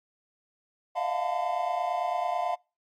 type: tone cluster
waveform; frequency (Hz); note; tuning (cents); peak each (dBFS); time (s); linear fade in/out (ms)
triangle; 615 / 685 / 714 / 883 / 1015; D#5 / F5 / F5 / A5 / B5; -20 / -34 / +38 / +6 / +47; -36 / -31 / -28 / -34 / -34; 0.95-2.56; 20
effects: noise-tail reverb RT60 0.3 s tail -26 dB re dry + Opus 48 kbps